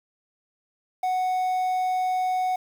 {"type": "tone with quantisation", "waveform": "triangle", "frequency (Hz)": 740, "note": "F#5", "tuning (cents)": 0, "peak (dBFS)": -20, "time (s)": [1.03, 2.56], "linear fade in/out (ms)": 5, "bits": 8, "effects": []}